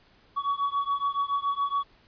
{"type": "beating tone pair", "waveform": "triangle", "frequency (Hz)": [1124, 1131.1], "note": ["C#6", "C#6"], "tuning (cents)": [24, 35], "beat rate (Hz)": 7.1, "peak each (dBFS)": [-26, -27], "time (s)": [0.36, 1.84], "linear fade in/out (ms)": 20, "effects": ["pink hiss -60 dBFS RMS until 2.07 s", "resampled to 11025 Hz"]}